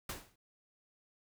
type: noise with exponential decay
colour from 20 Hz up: pink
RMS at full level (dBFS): -37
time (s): 0.09-0.36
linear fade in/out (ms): 5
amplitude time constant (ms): 58
effects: none